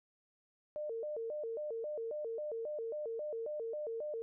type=tone with vibrato; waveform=sine; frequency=523.3 Hz; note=C5; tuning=in tune; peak=-37 dBFS; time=0.76-4.22 s; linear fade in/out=0 ms; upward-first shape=square; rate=3.7 Hz; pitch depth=240 cents each way; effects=none